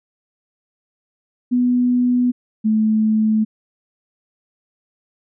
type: tone pair in turn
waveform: sine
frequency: 246.9 / 217.3 Hz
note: B3 / A3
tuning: 0 / -21 cents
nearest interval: major second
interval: 221 cents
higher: first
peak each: -13 dBFS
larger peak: neither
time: 1.51-2.32 / 2.64-3.45 s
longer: neither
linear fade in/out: 20 ms
effects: none